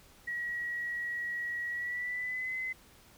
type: tone with pitch glide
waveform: sine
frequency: 1914 to 2040 Hz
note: A#6 to C7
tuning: +45 to -44 cents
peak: -33 dBFS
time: 0.27-2.73 s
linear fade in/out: 10 ms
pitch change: +111 cents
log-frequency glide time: 1.69-2.55 s
effects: pink hiss -59 dBFS RMS until 3.17 s